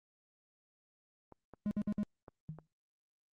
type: clicks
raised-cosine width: 1 ms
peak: -36 dBFS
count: 4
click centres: 1.323 / 1.537 / 2.282 / 2.587 s
type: tone bursts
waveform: triangle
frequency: 207.7 Hz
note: G#3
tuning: in tune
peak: -29 dBFS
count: 4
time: 1.66-2.032 s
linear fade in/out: 0 ms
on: 51 ms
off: 56 ms
type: tone with exponential decay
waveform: sine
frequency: 156.3 Hz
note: D#3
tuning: 8 cents sharp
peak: -37 dBFS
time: 2.49-2.67 s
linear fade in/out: 0 ms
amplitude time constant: 38 ms
effects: Opus 32 kbps